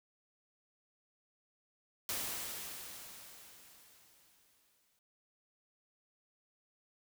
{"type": "noise with exponential decay", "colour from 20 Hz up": "white", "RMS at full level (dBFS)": -37, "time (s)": [2.09, 4.99], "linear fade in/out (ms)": 1, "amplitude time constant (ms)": 630, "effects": []}